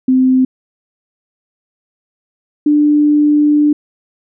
sine tone pair in turn, 258.6 / 296.5 Hz, C4 / D4, -20 / +17 cents, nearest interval major second, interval 237 cents, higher second, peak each -7 dBFS, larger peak neither, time 0.08-0.45 / 2.66-3.73 s, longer second, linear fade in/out 5 ms, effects none

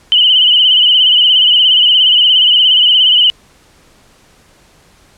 sine tone with vibrato, 2992 Hz, F#7, 19 cents sharp, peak -5 dBFS, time 0.12-3.3 s, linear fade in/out 0 ms, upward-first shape sine, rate 17 Hz, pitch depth 67 cents each way, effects pink hiss -47 dBFS RMS until 5.17 s + low-pass 10000 Hz 12 dB/octave

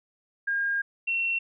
sine tone pair in turn, 1617 / 2719 Hz, G#6 / F7, -47 / -47 cents, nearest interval major sixth, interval 900 cents, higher second, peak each -24 dBFS, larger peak neither, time 0.47-0.82 / 1.07-1.39 s, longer first, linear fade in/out 10 ms, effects none

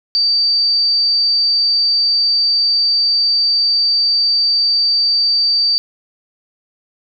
sine tone, 4633 Hz, D8, 24 cents flat, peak -11 dBFS, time 0.15-5.78 s, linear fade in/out 0 ms, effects none

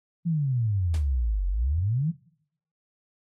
sine exponential two-way sweep, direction down then up, 174.61 to 44.44 to 174.61 Hz, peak -22 dBFS, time 0.25-2.12 s, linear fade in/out 20 ms, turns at 1.48 s
pink noise with exponential decay, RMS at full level -37 dBFS, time 0.94-1.08 s, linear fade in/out 1 ms, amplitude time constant 29 ms
effects noise-tail reverb RT60 0.7 s tail -22 dB re dry + AAC 32 kbps

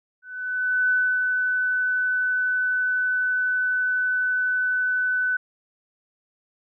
sine tone with ADSR envelope, 1502 Hz, F#6, 26 cents sharp, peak -17 dBFS, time 0.22-5.37 s, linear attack 680 ms, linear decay 290 ms, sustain -3 dB, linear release 7 ms, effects none

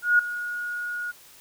sine tone with ADSR envelope, 1444 Hz, F#6, 43 cents flat, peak -13 dBFS, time 0.02-1.12 s, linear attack 170 ms, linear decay 5 ms, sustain -15 dB, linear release 19 ms, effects white hiss -51 dBFS RMS until 1.4 s

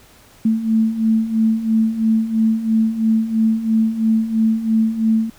sine beating tone pair, 220 / 223 Hz, A3 / A3, 0 / +23 cents, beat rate 3 Hz, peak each -20 / -15 dBFS, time 0.45-5.3 s, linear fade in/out 5 ms, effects pink hiss -48 dBFS RMS until 5.38 s

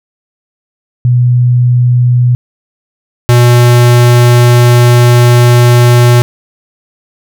sine / square tone pair in turn, 123.1 / 121.27 Hz, B2 / B2, -5 / -31 cents, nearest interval unison, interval 26 cents, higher first, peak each -4 / -3 dBFS, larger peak second, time 1.05-2.35 / 3.29-6.22 s, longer second, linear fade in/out 0 ms, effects none

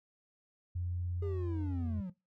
sine tone, 88.3 Hz, F2, 20 cents sharp, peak -33 dBFS, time 0.75-2.01 s, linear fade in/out 10 ms
triangle linear sweep, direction down, 412.6 to 174.5 Hz, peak -35 dBFS, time 1.22-2.1 s, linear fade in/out 5 ms
effects noise-tail reverb RT60 0.2 s tail -18 dB re dry + tanh soft clip ceiling -25 dBFS

